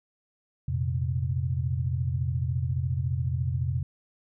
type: chord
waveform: sine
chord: F suspended fourth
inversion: none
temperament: equal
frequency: 87.31 / 116.54 / 130.81 Hz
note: F2 / Bb2 / C3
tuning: 0 / 0 / 0 cents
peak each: -29 / -32 / -28 dBFS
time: 0.68-3.83 s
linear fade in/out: 5 ms
effects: none